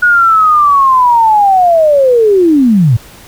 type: linear sweep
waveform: sine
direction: down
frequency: 1461 to 103.83 Hz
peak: -4 dBFS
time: 0.02-2.97 s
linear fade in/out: 10 ms
effects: pink hiss -36 dBFS RMS until 3.27 s